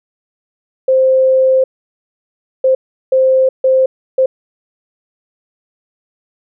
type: tone bursts at uneven times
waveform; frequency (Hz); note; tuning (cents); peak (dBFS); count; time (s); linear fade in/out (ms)
sine; 523.3; C5; 0; -7; 5; 0.88-1.64 / 2.64-2.75 / 3.12-3.49 / 3.64-3.86 / 4.18-4.26; 5
effects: none